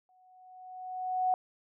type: tone with exponential growth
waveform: sine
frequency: 740 Hz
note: F#5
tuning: in tune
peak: -23 dBFS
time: 0.09-1.34 s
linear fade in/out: 1 ms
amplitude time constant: 270 ms
effects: none